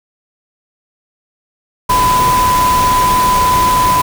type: tone in noise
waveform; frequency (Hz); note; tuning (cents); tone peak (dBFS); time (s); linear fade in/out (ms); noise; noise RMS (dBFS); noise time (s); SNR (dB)
sine; 1002; B5; +25; -9; 1.89-4.02; 10; pink; -18; 1.89-4.02; +6
effects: none